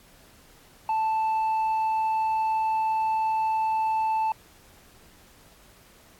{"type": "tone with tanh clipping", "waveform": "sine", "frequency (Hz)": 880, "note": "A5", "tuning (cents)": 0, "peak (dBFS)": -23, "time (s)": [0.89, 4.32], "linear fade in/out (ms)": 2, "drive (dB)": 3, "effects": ["pink hiss -55 dBFS RMS until 6.19 s", "AAC 64 kbps"]}